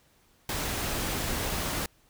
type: noise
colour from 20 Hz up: pink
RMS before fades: -31 dBFS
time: 0.49-1.86 s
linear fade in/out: 2 ms
effects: pink hiss -64 dBFS RMS until 2.09 s